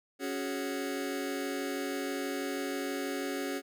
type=chord; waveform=sawtooth; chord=C# suspended fourth; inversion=none; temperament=just; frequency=277.2 / 369.6 / 415.8 Hz; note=C#4 / F#4 / G#4; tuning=0 / -2 / +2 cents; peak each=-31 / -34 / -35 dBFS; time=0.19-3.62 s; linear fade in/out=50 ms; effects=none